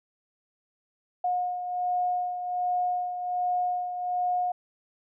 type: beating tone pair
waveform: sine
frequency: 720 / 721.3 Hz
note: F#5 / F#5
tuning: -47 / -44 cents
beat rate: 1.3 Hz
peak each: -26 / -34 dBFS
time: 1.24-4.52 s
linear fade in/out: 5 ms
effects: none